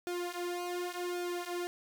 sawtooth tone with flanger, 353.5 Hz, F4, 21 cents sharp, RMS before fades -37 dBFS, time 0.07-1.67 s, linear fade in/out 0 ms, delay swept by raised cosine 1 to 5.1 ms, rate 0.89 Hz, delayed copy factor -0.85, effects none

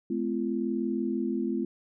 sine tone cluster, 214.6 / 255.2 / 341.3 Hz, A3 / C4 / F4, -43 / -43 / -40 cents, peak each -31 dBFS, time 0.1-1.65 s, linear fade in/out 5 ms, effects none

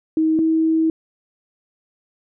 sine tone pair in turn, 317.1 / 321.3 Hz, D#4 / E4, +33 / -44 cents, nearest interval unison, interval 23 cents, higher second, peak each -14 / -14 dBFS, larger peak neither, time 0.17-0.39 / 0.39-0.9 s, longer second, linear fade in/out 2 ms, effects none

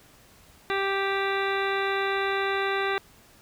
harmonic tone, 392 Hz, G4, in tune, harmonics 1 / 2 / 3 / 4 / 5 / 6 / 7 / 9 / 10, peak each -28 / -32 / -32 / -32 / -33 / -37 / -39 / -39 / -40 dBFS, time 0.7-2.98 s, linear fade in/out 0 ms, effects pink hiss -55 dBFS RMS until 3.41 s

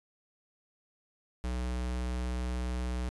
square tone, 61.74 Hz, B1, in tune, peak -32 dBFS, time 1.44-3.09 s, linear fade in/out 0 ms, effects resampled to 24000 Hz

